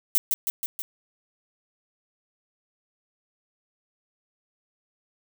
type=noise with echo; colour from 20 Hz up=violet; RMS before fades=-20 dBFS; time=0.15-0.18 s; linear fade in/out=0 ms; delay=160 ms; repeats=4; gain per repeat=-3 dB; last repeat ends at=0.82 s; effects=none